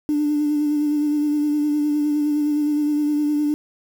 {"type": "tone with vibrato", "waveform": "sine", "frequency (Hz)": 296.6, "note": "D4", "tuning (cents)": 17, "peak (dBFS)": -16, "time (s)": [0.09, 3.54], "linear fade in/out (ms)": 0, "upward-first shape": "sine", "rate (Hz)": 9.7, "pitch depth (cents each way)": 26, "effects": ["tanh soft clip ceiling -13 dBFS", "7-bit"]}